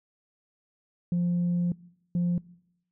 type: tone bursts at uneven times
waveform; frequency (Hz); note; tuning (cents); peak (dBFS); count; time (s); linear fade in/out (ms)
sine; 174.9; F3; +3; -21; 2; 1.12-1.72 / 2.15-2.38; 2
effects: noise-tail reverb RT60 0.8 s tail -23 dB re dry + tanh soft clip ceiling -21 dBFS